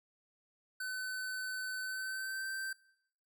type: tone with pitch glide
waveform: square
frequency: 1515 to 1556.7 Hz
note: F#6 to G6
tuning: +40 to -13 cents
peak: -38 dBFS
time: 0.8-2.73 s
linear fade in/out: 5 ms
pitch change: +47 cents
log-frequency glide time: 1.81-2.47 s
effects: noise-tail reverb RT60 0.8 s tail -23 dB re dry